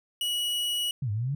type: tone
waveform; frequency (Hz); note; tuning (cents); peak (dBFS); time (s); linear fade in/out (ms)
45% pulse; 2923; F#7; -22; -26; 0.21-0.91; 2
type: exponential two-way sweep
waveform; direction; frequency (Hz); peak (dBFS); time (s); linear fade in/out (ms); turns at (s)
sine; down then up; 148.2 to 99.4 to 148.2; -26; 1.02-1.35; 5; 1.11
effects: none